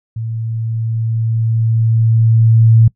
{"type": "tone with level ramp", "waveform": "sine", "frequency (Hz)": 113.1, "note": "A2", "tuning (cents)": 48, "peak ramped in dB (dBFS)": [-19, -4], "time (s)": [0.16, 2.88], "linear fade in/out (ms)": 5, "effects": ["noise-tail reverb RT60 0.1 s tail -23 dB re dry"]}